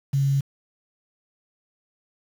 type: tone with quantisation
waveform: sine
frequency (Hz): 138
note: C#3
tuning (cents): -7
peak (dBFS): -18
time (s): 0.13-0.41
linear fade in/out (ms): 10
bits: 7
effects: none